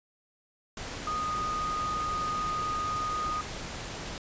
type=tone in noise; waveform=sine; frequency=1237 Hz; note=D#6; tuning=10 cents flat; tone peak=-29 dBFS; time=1.07-3.41 s; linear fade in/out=2 ms; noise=pink; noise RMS=-38 dBFS; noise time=0.77-4.18 s; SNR=+6 dB; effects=resampled to 16000 Hz